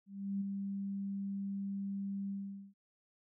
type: tone with ADSR envelope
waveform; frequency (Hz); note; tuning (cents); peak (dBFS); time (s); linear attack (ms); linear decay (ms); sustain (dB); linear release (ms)
sine; 197.6; G3; +14; -32; 0.06-2.74; 350; 11; -4; 440
effects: none